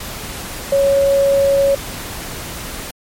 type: tone in noise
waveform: sine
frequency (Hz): 554.4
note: C#5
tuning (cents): 0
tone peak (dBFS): -10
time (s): 0.72-1.75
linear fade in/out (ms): 5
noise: pink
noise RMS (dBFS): -28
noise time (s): 0-2.91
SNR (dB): +15
effects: MP3 64 kbps